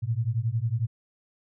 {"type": "beating tone pair", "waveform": "sine", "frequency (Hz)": [109.3, 120.3], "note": ["A2", "B2"], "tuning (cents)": [-11, -45], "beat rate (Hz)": 11, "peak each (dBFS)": -27, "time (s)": [0.02, 0.87], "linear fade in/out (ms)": 20, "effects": []}